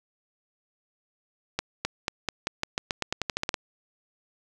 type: accelerating click train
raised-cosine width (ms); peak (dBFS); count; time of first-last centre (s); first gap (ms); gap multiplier
0.2; -9; 16; 1.59-3.542; 260; 0.89
effects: none